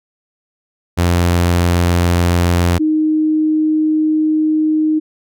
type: tone pair in turn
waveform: sawtooth / sine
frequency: 87.1 / 310.4 Hz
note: F2 / D#4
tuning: -4 / -4 cents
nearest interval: octave + minor seventh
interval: 2200 cents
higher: second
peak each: -7 / -11 dBFS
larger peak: first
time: 0.97-2.79 / 2.79-5 s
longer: second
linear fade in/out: 20 ms
effects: none